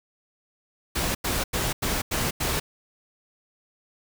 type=noise bursts; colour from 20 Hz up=pink; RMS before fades=-26 dBFS; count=6; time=0.95-2.6 s; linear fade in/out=10 ms; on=200 ms; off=90 ms; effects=none